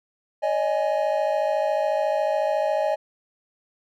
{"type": "chord", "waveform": "triangle", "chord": "C# suspended second", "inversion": "none", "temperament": "equal with one note detuned", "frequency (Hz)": [568.3, 622.3, 830.6], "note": ["C#5", "D#5", "G#5"], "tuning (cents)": [43, 0, 0], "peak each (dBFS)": [-24, -21, -25], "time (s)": [0.42, 2.96], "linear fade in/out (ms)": 20, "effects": []}